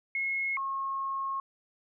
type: tone pair in turn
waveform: sine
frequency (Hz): 2169 / 1084.5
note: C#7 / C#6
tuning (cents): -38 / -38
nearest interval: octave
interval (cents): 1200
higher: first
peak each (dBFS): -28 / -30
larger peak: first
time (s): 0.15-0.57 / 0.57-1.4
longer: second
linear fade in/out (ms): 2
effects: none